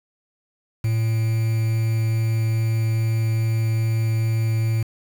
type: tone with quantisation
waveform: triangle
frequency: 112.2 Hz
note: A2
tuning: 34 cents sharp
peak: -16 dBFS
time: 0.84-4.83 s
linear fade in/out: 5 ms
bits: 6
effects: none